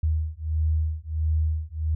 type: beating tone pair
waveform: sine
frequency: 77.78 / 79.28 Hz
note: D#2 / D#2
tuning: 0 / +33 cents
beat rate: 1.5 Hz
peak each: -25 dBFS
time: 0.03-1.95 s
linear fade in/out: 5 ms
effects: none